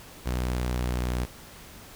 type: tone with pitch glide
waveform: sawtooth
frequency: 61.7 to 61.2 Hz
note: B1 to B1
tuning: -1 to -15 cents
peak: -22 dBFS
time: 0.25-1.26 s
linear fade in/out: 20 ms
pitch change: -14 cents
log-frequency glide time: 0.65-0.99 s
effects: pink hiss -47 dBFS RMS until 1.95 s